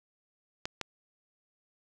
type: clicks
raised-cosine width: 0.2 ms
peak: -16 dBFS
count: 2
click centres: 0.655 / 0.813 s
effects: none